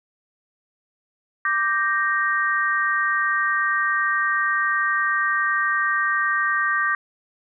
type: chord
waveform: sine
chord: G minor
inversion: second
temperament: equal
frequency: 1174.7 / 1568 / 1864.7 Hz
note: D6 / G6 / Bb6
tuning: 0 / 0 / 0 cents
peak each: -23 dBFS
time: 1.45-6.95 s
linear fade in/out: 2 ms
effects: none